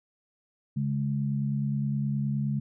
sine tone pair together, 140.38 / 210 Hz, C#3 / G#3, +22 / +19 cents, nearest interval perfect fifth, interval 697 cents, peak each -27 / -30 dBFS, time 0.76-2.6 s, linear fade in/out 10 ms, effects none

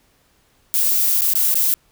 violet noise with dropouts, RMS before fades -17 dBFS, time 0.74-1.74 s, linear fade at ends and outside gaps 0 ms, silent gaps 1.209-1.219 / 1.336-1.354 / 1.542-1.554 s, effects pink hiss -59 dBFS RMS until 1.91 s

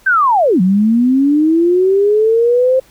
sine linear two-way sweep, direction down then up, 1587 to 178.1 to 527 Hz, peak -8 dBFS, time 0.06-2.8 s, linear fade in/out 10 ms, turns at 0.61 s, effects pink hiss -48 dBFS RMS until 2.9 s

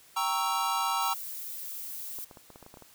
square chord, G diminished seventh, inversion none, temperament equal, 784 / 932.3 / 1108.7 / 1318.5 Hz, G5 / Bb5 / Db6 / Fb6, 0 / 0 / 0 / 0 cents, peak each -35 / -32 / -35 / -32 dBFS, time 0.16-1.14 s, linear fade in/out 10 ms
violet noise, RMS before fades -39 dBFS, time 1.01-2.25 s, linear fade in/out 10 ms
clicks, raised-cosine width 1 ms, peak -34 dBFS, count 10, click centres 2.188 / 2.312 / 2.372 / 2.503 / 2.559 / 2.627 / 2.664 / 2.741 / 2.772 / 2.823 s
effects white hiss -57 dBFS RMS until 2.94 s

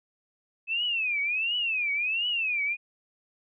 sine tone with vibrato, 2577 Hz, E7, 40 cents flat, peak -25 dBFS, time 0.67-2.77 s, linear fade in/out 50 ms, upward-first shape triangle, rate 1.4 Hz, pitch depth 250 cents each way, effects none

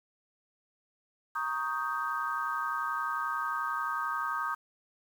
sine chord, Eb dominant seventh, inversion second, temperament equal with one note detuned, 932.3 / 1113.2 / 1244.5 / 1568 Hz, Bb5 / Db6 / Eb6 / G6, 0 / +7 / 0 / 0 cents, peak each -38 / -37 / -33 / -36 dBFS, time 1.35-4.55 s, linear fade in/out 10 ms, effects 9-bit

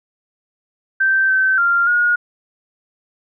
sine tone with pitch steps, 1558 / 1540 / 1391 / 1439 Hz, G6 / G6 / F6 / F#6, -11 / -31 / -7 / -49 cents, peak -12 dBFS, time 1-2.16 s, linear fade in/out 10 ms, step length 290 ms, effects none

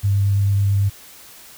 sine tone with vibrato, 99.7 Hz, G2, 30 cents sharp, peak -14 dBFS, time 0.03-0.9 s, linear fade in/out 20 ms, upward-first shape sine, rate 9 Hz, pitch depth 11 cents each way, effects white hiss -43 dBFS RMS until 1.57 s

